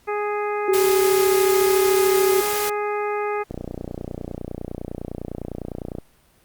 harmonic tone, 415.3 Hz, G#4, in tune, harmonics 1 / 2 / 3 / 4 / 5 / 6, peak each -24 / -28 / -30 / -37 / -35 / -39 dBFS, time 0.07-3.44 s, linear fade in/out 20 ms
sine tone, 381.6 Hz, G4, 47 cents flat, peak -16 dBFS, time 0.68-2.41 s, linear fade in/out 5 ms
white noise, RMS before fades -27 dBFS, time 0.73-2.7 s, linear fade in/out 10 ms
click train, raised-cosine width 2 ms, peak -16 dBFS, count 75, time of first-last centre 3.51-5.985 s, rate 29.9 Hz
effects pink hiss -58 dBFS RMS until 6.44 s + Opus 48 kbps

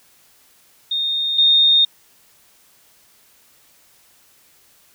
sine tone pair in turn, 3676 / 3676 Hz, A#7 / A#7, -25 / -25 cents, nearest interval unison, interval 0 cents, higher neither, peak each -18 / -10 dBFS, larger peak second, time 0.91-1.38 / 1.38-1.85 s, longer neither, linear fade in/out 5 ms, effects white hiss -54 dBFS RMS until 4.94 s

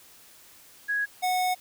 sine / square tone pair in turn, 1661.2 / 733.6 Hz, G#6 / F#5, 0 / -15 cents, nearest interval octave + major second, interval 1415 cents, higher first, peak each -24 dBFS, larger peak neither, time 0.88-1.06 / 1.22-1.55 s, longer second, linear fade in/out 20 ms, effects white hiss -53 dBFS RMS until 1.6 s

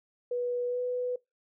sine tone with pitch glide, 488.8 to 495.9 Hz, B4 to B4, -18 to +7 cents, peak -28 dBFS, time 0.31-1.16 s, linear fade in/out 5 ms, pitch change +25 cents, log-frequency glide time 0.67-0.8 s, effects noise-tail reverb RT60 0.2 s tail -23 dB re dry

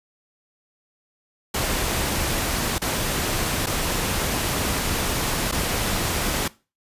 pink noise with dropouts, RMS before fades -24 dBFS, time 1.54-6.48 s, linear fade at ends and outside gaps 5 ms, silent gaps 2.783-2.817 / 3.661-3.668 / 5.514-5.523 s, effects noise-tail reverb RT60 0.3 s tail -20 dB re dry + resampled to 32000 Hz

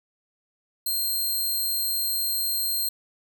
5% pulse tone, 4188 Hz, C8, 1 cent sharp, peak -17 dBFS, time 0.86-2.89 s, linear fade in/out 5 ms, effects none

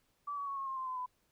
sine tone with pitch steps, 1155 / 1131.9 / 1109.2 / 1087 / 1065.3 / 1044 / 1023.1 / 1002.6 Hz, D6 / C#6 / C#6 / C#6 / C6 / C6 / C6 / B5, -29 / +36 / +1 / -34 / +31 / -4 / -39 / +26 cents, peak -36 dBFS, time 0.27-1.062 s, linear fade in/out 10 ms, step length 99 ms, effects pink hiss -75 dBFS RMS until 1.31 s

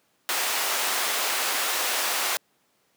pink high-pass noise, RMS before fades -26 dBFS, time 0.29-2.37 s, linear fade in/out 0 ms, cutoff 760 Hz, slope 12 dB/octave, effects pink hiss -67 dBFS RMS until 2.96 s + high-pass 200 Hz 12 dB/octave

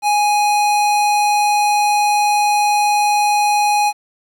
square tone, 830.6 Hz, G#5, in tune, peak -13 dBFS, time 0.02-3.93 s, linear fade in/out 50 ms, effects low-pass 12000 Hz 12 dB/octave + 8-bit

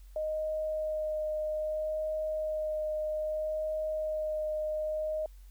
sine tone with vibrato, 619 Hz, D#5, 9 cents flat, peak -30 dBFS, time 0.16-5.26 s, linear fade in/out 2 ms, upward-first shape sine, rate 0.62 Hz, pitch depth 10 cents each way, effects added 46 Hz sine -48 dBFS peak until 5.5 s + white hiss -67 dBFS RMS until 5.5 s

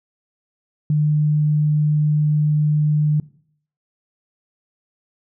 sine tone, 150.6 Hz, D3, 44 cents sharp, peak -14 dBFS, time 0.9-3.2 s, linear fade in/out 2 ms, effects noise-tail reverb RT60 0.6 s tail -20 dB re dry

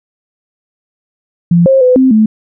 sine tone with pitch steps, 171.6 / 534 / 504 / 261.1 / 217.3 Hz, F3 / C5 / B4 / C4 / A3, -30 / +35 / +35 / -3 / -21 cents, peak -4 dBFS, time 1.51-2.26 s, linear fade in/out 5 ms, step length 150 ms, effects none

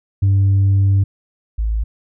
sine tone pair in turn, 98 / 54.49 Hz, G2 / A1, 0 / -16 cents, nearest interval minor seventh, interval 1016 cents, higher first, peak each -8 / -15 dBFS, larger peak first, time 0.22-1.04 / 1.58-1.84 s, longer first, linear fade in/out 10 ms, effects tanh soft clip ceiling -9 dBFS

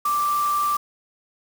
sine tone in noise, 1174.7 Hz, D6, in tune, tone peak -19 dBFS, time 0.05-0.77 s, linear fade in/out 5 ms, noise white, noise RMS -35 dBFS, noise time 0.05-0.77 s, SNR +13 dB, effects none

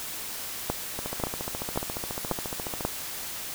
two click trains, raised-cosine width 1 ms, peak -11 / -18 dBFS, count 5 / 27, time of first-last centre 0.7-2.851 / 0.99-2.808 s, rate 1.86 / 14.3 Hz, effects white hiss -36 dBFS RMS until 3.54 s

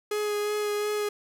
45% pulse tone with vibrato, 417.6 Hz, G#4, 10 cents sharp, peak -26 dBFS, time 0.11-1.09 s, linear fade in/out 5 ms, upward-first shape sine, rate 2.8 Hz, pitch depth 13 cents each way, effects none

